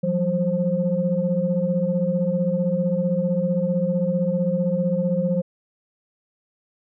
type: tone cluster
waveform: sine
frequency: 171.8 / 187.3 / 528 Hz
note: F3 / F#3 / C5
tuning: -28 / +21 / +16 cents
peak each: -23 / -23 / -23 dBFS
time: 0.03-5.42 s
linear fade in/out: 10 ms
effects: tanh soft clip ceiling -9 dBFS